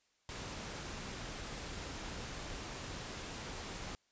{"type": "noise", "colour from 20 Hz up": "pink", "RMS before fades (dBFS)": -44, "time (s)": [0.29, 3.95], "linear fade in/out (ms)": 0, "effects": ["white hiss -75 dBFS RMS until 4.11 s", "resampled to 16000 Hz"]}